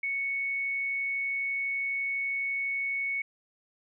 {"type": "tone", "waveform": "sine", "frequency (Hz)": 2217, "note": "C#7", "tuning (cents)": 0, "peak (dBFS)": -28, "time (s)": [0.03, 3.22], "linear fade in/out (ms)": 5, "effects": []}